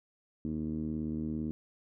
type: tone with low-pass filter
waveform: 10% pulse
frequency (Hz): 77.78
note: D#2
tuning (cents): 0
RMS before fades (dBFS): -35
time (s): 0.45-1.51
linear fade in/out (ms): 0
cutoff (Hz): 270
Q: 3.6
effects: none